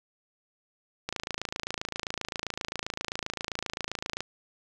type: click train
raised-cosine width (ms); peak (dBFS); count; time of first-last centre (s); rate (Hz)
0.2; -14; 87; 1.09-4.206; 27.6
effects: none